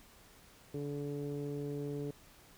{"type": "tone with low-pass filter", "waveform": "sawtooth", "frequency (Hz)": 144, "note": "D3", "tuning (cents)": -34, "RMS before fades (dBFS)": -39, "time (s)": [0.74, 2.11], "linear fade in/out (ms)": 5, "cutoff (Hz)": 400, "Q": 4.4, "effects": ["pink hiss -60 dBFS RMS until 2.57 s"]}